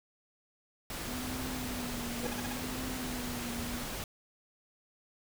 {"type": "noise", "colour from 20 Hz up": "pink", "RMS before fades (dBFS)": -39, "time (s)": [0.9, 4.04], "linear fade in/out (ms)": 2}
{"type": "tone with vibrato", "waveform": "triangle", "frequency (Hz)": 246.9, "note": "B3", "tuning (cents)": 0, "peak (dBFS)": -37, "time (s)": [1.08, 3.83], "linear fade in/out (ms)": 2, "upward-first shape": "triangle", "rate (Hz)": 0.71, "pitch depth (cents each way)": 69}
{"type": "tone with exponential growth", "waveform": "sine", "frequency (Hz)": 491.8, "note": "B4", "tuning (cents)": -7, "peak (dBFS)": -31, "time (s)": [2.15, 2.27], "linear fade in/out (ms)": 5, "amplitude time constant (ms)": 24}
{"type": "tone bursts", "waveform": "20% pulse", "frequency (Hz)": 830, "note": "G#5", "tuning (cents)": -1, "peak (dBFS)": -33, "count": 5, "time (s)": [2.25, 2.528], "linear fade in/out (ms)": 5, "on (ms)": 22, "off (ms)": 42}
{"effects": []}